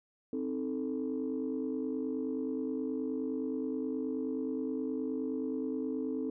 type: chord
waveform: sine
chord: A diminished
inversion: first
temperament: equal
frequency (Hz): 261.6 / 311.1 / 440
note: C4 / Eb4 / A4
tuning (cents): 0 / 0 / 0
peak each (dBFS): -34 / -37 / -37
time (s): 0.33-6.3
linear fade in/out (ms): 2
effects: tanh soft clip ceiling -25 dBFS